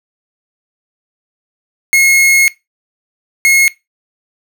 45% pulse tone bursts at uneven times, 2164 Hz, C#7, 42 cents flat, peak -6 dBFS, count 2, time 1.93-2.48 / 3.45-3.68 s, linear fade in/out 0 ms, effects noise-tail reverb RT60 0.2 s tail -19 dB re dry

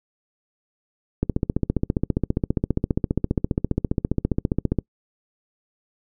click train, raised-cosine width 3 ms, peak -7 dBFS, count 54, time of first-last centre 1.23-4.787 s, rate 14.9 Hz, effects noise-tail reverb RT60 0.1 s tail -26 dB re dry

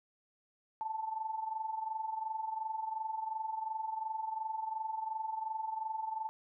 sine tone with amplitude modulation, 880 Hz, A5, in tune, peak -32 dBFS, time 0.81-6.29 s, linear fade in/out 0 ms, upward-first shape sine, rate 22.8 Hz, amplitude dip 70%, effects none

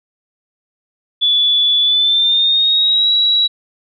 sine tone with pitch glide, 3446 to 3890 Hz, A7 to B7, -37 to -27 cents, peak -10 dBFS, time 1.21-3.48 s, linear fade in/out 20 ms, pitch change +210 cents, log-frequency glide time 1.81-3.11 s, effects none

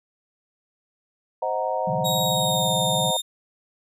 sine chord, C half-diminished seventh, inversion none, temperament equal with one note detuned, 523.3 / 627.7 / 740 / 932.3 Hz, C5 / Eb5 / Gb5 / Bb5, 0 / +15 / 0 / 0 cents, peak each -28 dBFS, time 1.42-3.17 s, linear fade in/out 5 ms
sine tone with vibrato, 155.56 Hz, D#3, in tune, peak -26 dBFS, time 1.87-3.11 s, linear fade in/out 5 ms, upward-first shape square, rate 18 Hz, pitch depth 230 cents each way
sawtooth tone with pitch glide, 3779 to 3654 Hz, A#7 to A#7, +23 to -35 cents, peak -21 dBFS, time 2.04-3.22 s, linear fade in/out 20 ms, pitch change -58 cents, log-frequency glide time 2.24-2.72 s
effects none

